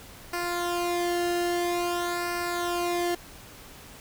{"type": "tone with flanger", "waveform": "sawtooth", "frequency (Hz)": 349.2, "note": "F4", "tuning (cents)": 0, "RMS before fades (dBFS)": -28, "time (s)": [0.33, 3.15], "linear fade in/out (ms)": 5, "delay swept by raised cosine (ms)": [0.29, 0.87], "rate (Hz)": 0.5, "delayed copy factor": -0.75, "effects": ["pink hiss -47 dBFS RMS until 4 s"]}